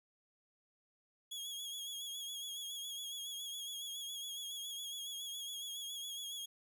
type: tone with vibrato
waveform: sawtooth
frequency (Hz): 3322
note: G#7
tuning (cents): 0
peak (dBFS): -39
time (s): 1.31-6.46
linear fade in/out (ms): 10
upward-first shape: sine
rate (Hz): 7.2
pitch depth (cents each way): 44
effects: none